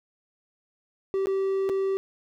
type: tone with dropouts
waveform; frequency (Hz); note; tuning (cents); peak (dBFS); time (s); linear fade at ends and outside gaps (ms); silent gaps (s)
triangle; 387.1; G4; -22; -21; 1.14-1.97; 0; 1.258-1.27 / 1.691-1.697
effects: none